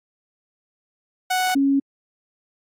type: tone pair in turn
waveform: sawtooth / sine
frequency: 740 / 276 Hz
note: F#5 / C#4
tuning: 0 / -7 cents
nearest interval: octave + perfect fourth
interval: 1707 cents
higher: first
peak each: -15 / -15 dBFS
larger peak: neither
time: 1.3-1.55 / 1.55-1.8 s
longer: neither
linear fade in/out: 10 ms
effects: AAC 64 kbps